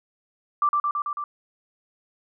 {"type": "tone with echo", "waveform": "sine", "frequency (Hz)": 1174, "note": "D6", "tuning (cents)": -1, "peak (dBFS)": -17, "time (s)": [0.62, 0.69], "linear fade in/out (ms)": 2, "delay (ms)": 110, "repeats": 5, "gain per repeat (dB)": -2, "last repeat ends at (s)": 1.24, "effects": []}